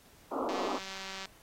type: band-pass noise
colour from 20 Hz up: pink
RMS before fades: -34 dBFS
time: 0.31-0.79 s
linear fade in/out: 10 ms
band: 240 to 1300 Hz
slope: 96 dB/octave
type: click train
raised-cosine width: 0.2 ms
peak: -25 dBFS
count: 148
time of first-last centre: 0.49-1.256 s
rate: 192 Hz
effects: pink hiss -60 dBFS RMS until 1.42 s + AAC 48 kbps